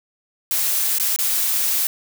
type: noise with dropouts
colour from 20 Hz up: blue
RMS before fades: -20 dBFS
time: 0.51-1.87 s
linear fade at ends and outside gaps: 1 ms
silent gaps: 0.985-0.998 / 1.162-1.188 s
effects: none